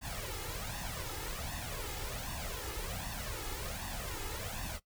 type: noise with flanger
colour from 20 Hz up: pink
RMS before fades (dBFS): -40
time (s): 0.01-4.8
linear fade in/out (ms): 50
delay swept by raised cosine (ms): 1.1 to 2.4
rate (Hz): 1.3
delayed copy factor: +0.7
effects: noise-tail reverb RT60 0.1 s tail -18 dB re dry